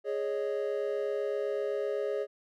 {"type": "chord", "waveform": "triangle", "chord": "Ab suspended fourth", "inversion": "none", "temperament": "equal", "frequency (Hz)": [415.3, 554.4, 622.3], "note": ["Ab4", "Db5", "Eb5"], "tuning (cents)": [0, 0, 0], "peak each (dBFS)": [-30, -32, -36], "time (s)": [0.04, 2.27], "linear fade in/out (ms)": 50, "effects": []}